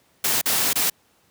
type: noise with dropouts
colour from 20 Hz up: white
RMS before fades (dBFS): -21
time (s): 0.24-0.9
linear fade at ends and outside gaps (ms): 5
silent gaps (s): 0.414-0.457 / 0.732-0.756
effects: pink hiss -61 dBFS RMS until 1.3 s + high-pass 100 Hz 12 dB/octave